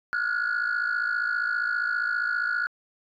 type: tone cluster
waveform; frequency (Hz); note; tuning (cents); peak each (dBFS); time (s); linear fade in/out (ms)
sine; 1406 / 1461 / 1679; F6 / F#6 / G#6; +11 / -22 / +18; -26 / -25 / -33; 0.13-2.67; 0
effects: tanh soft clip ceiling -20 dBFS